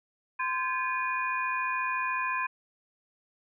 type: tone cluster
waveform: sine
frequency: 1031 / 1592 / 1706 / 2457 Hz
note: C6 / G6 / G#6 / D#7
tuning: -26 / +26 / +46 / -22 cents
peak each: -30 / -37 / -36 / -33 dBFS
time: 0.39-2.47 s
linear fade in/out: 10 ms
effects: none